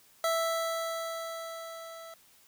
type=tone with level ramp; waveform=25% pulse; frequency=659.3 Hz; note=E5; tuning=in tune; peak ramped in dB=-22 to -41 dBFS; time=0.24-2.14 s; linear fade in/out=2 ms; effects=white hiss -61 dBFS RMS until 2.47 s